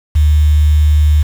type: tone with quantisation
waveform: sine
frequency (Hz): 75.2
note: D2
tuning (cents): +42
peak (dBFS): -6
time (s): 0.15-1.23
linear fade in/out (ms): 10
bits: 5
effects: none